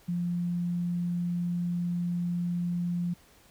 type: tone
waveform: sine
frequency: 174.5 Hz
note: F3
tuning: 1 cent flat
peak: -27 dBFS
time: 0.08-3.14 s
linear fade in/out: 10 ms
effects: pink hiss -59 dBFS RMS until 3.5 s